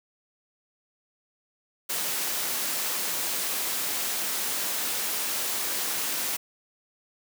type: noise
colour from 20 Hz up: white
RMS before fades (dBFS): -29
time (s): 1.89-6.37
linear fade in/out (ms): 10
effects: high-pass 200 Hz 12 dB/octave